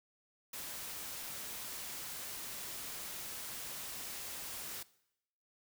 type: noise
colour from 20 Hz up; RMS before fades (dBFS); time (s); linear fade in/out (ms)
white; -44; 0.53-4.83; 5
effects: noise-tail reverb RT60 0.8 s tail -20 dB re dry